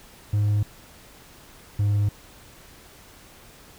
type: tone pair in turn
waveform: triangle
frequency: 103.83 / 102.64 Hz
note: G#2 / G#2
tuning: 0 / -20 cents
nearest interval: unison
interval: 20 cents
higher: first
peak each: -16 dBFS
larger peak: neither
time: 0.33-0.63 / 1.79-2.09 s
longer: neither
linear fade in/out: 5 ms
effects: tanh soft clip ceiling -12 dBFS + pink hiss -49 dBFS RMS until 3.78 s